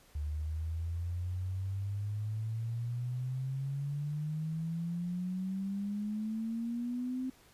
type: exponential sweep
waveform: sine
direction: up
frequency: 73.42 to 260.9 Hz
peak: -33 dBFS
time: 0.15-7.3 s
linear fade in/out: 5 ms
effects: pink hiss -62 dBFS RMS until 7.53 s + resampled to 32000 Hz